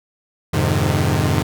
sawtooth chord, F minor seventh, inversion none, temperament equal with one note detuned, 87.31 / 103.83 / 130.81 / 151.92 Hz, F2 / Ab2 / C3 / Eb3, 0 / 0 / 0 / -41 cents, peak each -17 dBFS, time 0.53-1.43 s, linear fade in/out 10 ms, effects none

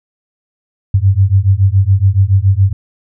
sine beating tone pair, 93.8 / 100.9 Hz, F#2 / G#2, +24 / -49 cents, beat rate 7.1 Hz, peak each -10 dBFS, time 0.94-2.73 s, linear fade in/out 5 ms, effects none

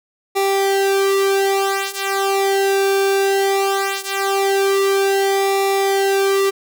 sawtooth tone with flanger, 392 Hz, G4, in tune, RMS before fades -17 dBFS, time 0.35-6.51 s, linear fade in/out 20 ms, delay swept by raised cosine 0.65 to 3.55 ms, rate 0.19 Hz, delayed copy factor -0.85, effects none

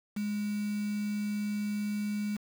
sine tone with quantisation, 207.7 Hz, G#3, in tune, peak -30 dBFS, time 0.16-2.37 s, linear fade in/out 10 ms, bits 7, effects none

